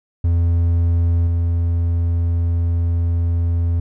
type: tone with level steps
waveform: triangle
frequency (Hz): 85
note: F2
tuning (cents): -46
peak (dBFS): -11 / -13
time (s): 0.24-3.8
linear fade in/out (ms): 5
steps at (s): 1.27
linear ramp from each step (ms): 2
effects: none